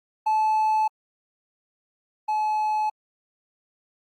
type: tone pair in turn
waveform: triangle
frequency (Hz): 867 / 856.5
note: A5 / A5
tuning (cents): -26 / -47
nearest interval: unison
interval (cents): 21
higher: first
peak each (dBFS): -16 / -19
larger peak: first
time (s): 0.26-0.88 / 2.28-2.9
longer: neither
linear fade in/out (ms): 10
effects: tanh soft clip ceiling -13 dBFS + Opus 48 kbps